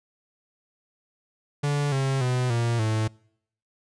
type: tone with pitch steps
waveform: 45% pulse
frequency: 144.5 / 134.82 / 125.79 / 117.37 / 109.51 Hz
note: D3 / C#3 / B2 / A#2 / A2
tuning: -28 / -48 / +32 / +12 / -8 cents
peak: -22 dBFS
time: 1.63-3.08 s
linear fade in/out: 10 ms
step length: 290 ms
effects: noise-tail reverb RT60 0.7 s tail -26 dB re dry + resampled to 22050 Hz